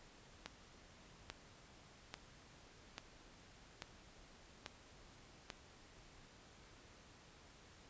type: click train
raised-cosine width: 0.2 ms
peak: -27 dBFS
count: 7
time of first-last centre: 0.46-5.502 s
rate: 1.19 Hz
effects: pink hiss -62 dBFS RMS until 7.89 s + resampled to 16000 Hz